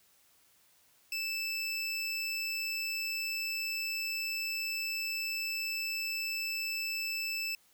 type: tone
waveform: 25% pulse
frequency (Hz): 2637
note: E7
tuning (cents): 0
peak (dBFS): -29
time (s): 1.12-7.55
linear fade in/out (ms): 2
effects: white hiss -66 dBFS RMS until 7.73 s